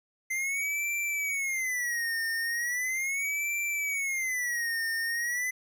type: tone with vibrato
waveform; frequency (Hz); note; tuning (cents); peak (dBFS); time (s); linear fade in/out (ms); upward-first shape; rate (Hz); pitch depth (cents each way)
square; 2068; C7; -21; -29; 0.3-5.51; 10; sine; 0.38; 220
effects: none